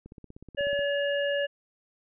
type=click train; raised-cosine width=3 ms; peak=-32 dBFS; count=13; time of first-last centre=0.06-0.792 s; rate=16.4 Hz
type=harmonic tone; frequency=569 Hz; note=C#5; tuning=45 cents sharp; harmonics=1 / 3 / 5; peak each=-26 / -32 / -35 dBFS; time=0.57-1.47 s; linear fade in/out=20 ms
effects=none